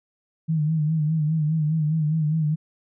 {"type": "tone with vibrato", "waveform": "sine", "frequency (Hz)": 155.56, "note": "D#3", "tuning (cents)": 0, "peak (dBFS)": -19, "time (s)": [0.48, 2.56], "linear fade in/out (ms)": 20, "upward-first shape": "sine", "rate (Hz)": 4.9, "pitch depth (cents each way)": 68, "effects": []}